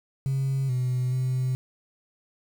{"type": "tone with pitch steps", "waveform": "sine", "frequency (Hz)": [135, 126.2, 128.7], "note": ["C#3", "B2", "C3"], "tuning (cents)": [-45, 38, -28], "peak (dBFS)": -21, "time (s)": [0.26, 1.55], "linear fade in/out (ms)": 0, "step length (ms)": 430, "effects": ["tanh soft clip ceiling -21 dBFS", "8-bit"]}